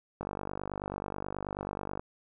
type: click train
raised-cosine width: 1 ms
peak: -21 dBFS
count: 89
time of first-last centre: 0.21-1.995 s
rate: 49.3 Hz
effects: none